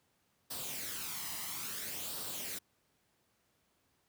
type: noise with flanger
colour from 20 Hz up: white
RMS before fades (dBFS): -41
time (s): 0.5-2.59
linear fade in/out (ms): 10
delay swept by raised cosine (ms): 0.22 to 1.01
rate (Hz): 0.59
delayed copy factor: +0.55
effects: pink hiss -75 dBFS RMS until 4.08 s + high-pass 80 Hz 12 dB/octave